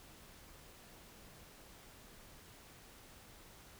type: silence
effects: pink hiss -58 dBFS RMS until 3.79 s